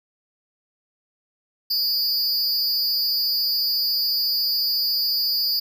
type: tone with amplitude modulation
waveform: square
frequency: 4760 Hz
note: D8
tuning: 22 cents sharp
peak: -16 dBFS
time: 1.7-5.6 s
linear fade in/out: 10 ms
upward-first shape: sine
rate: 266 Hz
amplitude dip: 100%
effects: none